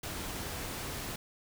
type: noise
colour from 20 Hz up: pink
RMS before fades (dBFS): -39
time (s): 0.03-1.16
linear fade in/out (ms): 5
effects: none